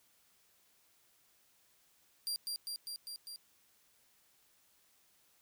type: tone with echo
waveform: sawtooth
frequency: 4756 Hz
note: D8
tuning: 21 cents sharp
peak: -32 dBFS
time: 2.27-2.36 s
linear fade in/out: 0 ms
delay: 200 ms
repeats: 5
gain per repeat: -2 dB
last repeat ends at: 3.36 s
effects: white hiss -70 dBFS RMS until 5.41 s